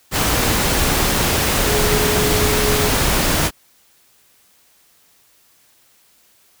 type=tone in noise; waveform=sine; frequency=421.4 Hz; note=G#4; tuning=25 cents sharp; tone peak=-20 dBFS; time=1.65-2.92 s; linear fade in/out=50 ms; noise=pink; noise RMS=-17 dBFS; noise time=0.11-3.51 s; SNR=-6 dB; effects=white hiss -55 dBFS RMS until 6.6 s